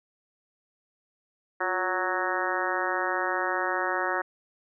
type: harmonic tone with a mistuned harmonic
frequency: 185 Hz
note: F#3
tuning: in tune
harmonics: 2 / 3 / 4 / 5 / 6 / 7 / 8 / 9 / 10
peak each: -34 / -34 / -34 / -34 / -34 / -34 / -34 / -34 / -34 dBFS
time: 1.6-4.22 s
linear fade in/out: 10 ms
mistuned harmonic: 2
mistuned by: -60 cents
effects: none